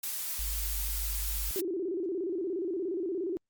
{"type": "noise", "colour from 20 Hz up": "blue", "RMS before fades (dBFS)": -35, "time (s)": [0.03, 1.61], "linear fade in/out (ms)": 5}
{"type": "tone", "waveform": "sine", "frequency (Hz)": 51, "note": "G#1", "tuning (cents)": -31, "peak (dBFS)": -33, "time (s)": [0.39, 1.51], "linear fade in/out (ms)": 0}
{"type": "tone with vibrato", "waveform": "sine", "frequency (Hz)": 359.8, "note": "F#4", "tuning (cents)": -48, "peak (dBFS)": -30, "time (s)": [1.56, 3.37], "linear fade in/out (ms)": 0, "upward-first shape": "square", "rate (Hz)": 17, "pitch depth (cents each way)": 130}
{"effects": ["Opus 48 kbps"]}